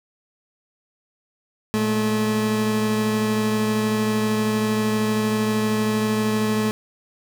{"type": "tone pair together", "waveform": "30% pulse", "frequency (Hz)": [114.21, 215.6], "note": ["A#2", "A3"], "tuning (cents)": [-35, -35], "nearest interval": "major seventh", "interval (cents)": 1100, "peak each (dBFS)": [-26, -17], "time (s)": [1.74, 6.71], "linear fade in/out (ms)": 0, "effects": []}